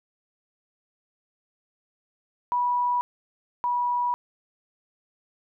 sine tone pair in turn, 977 / 972.9 Hz, B5 / B5, -19 / -26 cents, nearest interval unison, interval 7 cents, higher first, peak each -21 / -22 dBFS, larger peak first, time 2.52-3.01 / 3.64-4.14 s, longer second, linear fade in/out 0 ms, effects none

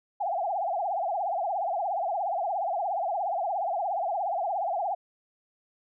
sine tone with vibrato, 740 Hz, F#5, in tune, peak -26 dBFS, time 0.2-4.95 s, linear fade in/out 10 ms, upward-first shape triangle, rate 17 Hz, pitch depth 240 cents each way, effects none

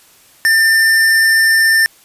square tone, 1793 Hz, A6, 32 cents sharp, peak -9 dBFS, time 0.45-1.86 s, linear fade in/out 0 ms, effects white hiss -47 dBFS RMS until 2.04 s + resampled to 32000 Hz

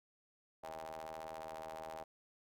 sawtooth ring-modulated tone, 79.2 Hz, D#2, 31 cents sharp, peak -38 dBFS, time 0.63-2.04 s, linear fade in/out 10 ms, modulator 720 Hz, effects none

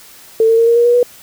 sine tone with pitch steps, 447.1 / 453.6 / 460.2 / 466.9 / 473.7 / 480.6 / 487.6 Hz, A4 / A#4 / A#4 / A#4 / A#4 / B4 / B4, +28 / -47 / -22 / +3 / +28 / -47 / -22 cents, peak -7 dBFS, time 0.4-1.03 s, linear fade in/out 2 ms, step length 90 ms, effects white hiss -40 dBFS RMS until 1.22 s

